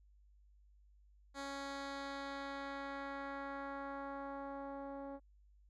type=tone with low-pass filter sweep; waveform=10% pulse; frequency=277.2 Hz; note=C#4; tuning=in tune; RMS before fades=-45 dBFS; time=1.34-5.2 s; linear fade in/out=50 ms; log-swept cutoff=7000 to 610 Hz; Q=1; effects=added 50 Hz sine -63 dBFS peak until 5.69 s